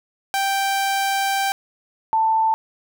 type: tone pair in turn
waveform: sawtooth / sine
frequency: 784 / 887 Hz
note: G5 / A5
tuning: 0 / +14 cents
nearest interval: major second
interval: 214 cents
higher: second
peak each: -15 / -15 dBFS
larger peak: neither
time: 0.34-1.52 / 2.13-2.54 s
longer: first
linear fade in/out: 0 ms
effects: none